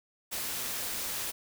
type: noise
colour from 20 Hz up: white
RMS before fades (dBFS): -35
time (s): 0.31-1.32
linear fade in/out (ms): 20
effects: none